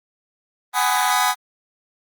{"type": "chord", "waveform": "sawtooth", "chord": "G# minor seventh", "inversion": "third", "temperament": "just", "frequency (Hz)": [747.5, 830.6, 996.7, 1245.9], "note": ["F#5", "G#5", "B5", "D#6"], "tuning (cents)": [17, 0, 16, 2], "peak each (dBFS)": -18, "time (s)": [0.73, 1.35], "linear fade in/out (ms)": 50, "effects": ["Opus 24 kbps"]}